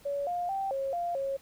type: tone with pitch steps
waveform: sine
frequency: 566 / 706 / 780 / 543 / 695 / 546 Hz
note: C#5 / F5 / G5 / C#5 / F5 / C#5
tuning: +36 / +19 / -9 / -36 / -9 / -26 cents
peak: -29 dBFS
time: 0.05-1.37 s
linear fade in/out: 10 ms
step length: 220 ms
effects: pink hiss -58 dBFS RMS until 1.41 s